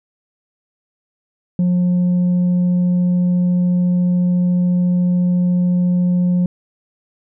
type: tone with tanh clipping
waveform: triangle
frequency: 178.6 Hz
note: F3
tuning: 39 cents sharp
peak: -13 dBFS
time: 1.59-6.46 s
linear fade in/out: 2 ms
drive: 7 dB
effects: none